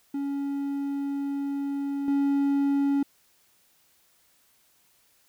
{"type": "tone with level steps", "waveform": "triangle", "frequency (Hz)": 280, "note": "C#4", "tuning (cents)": 18, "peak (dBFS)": [-25, -19], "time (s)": [0.14, 3.03], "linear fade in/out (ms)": 5, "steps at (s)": 2.08, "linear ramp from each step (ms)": 2, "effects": ["white hiss -64 dBFS RMS until 5.28 s"]}